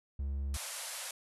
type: tone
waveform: triangle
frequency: 69.3 Hz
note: C#2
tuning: in tune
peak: -31 dBFS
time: 0.19-0.57 s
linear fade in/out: 5 ms
type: band-pass noise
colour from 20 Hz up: white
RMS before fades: -42 dBFS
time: 0.54-1.11 s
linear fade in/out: 2 ms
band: 510 to 12000 Hz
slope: 96 dB/octave
effects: none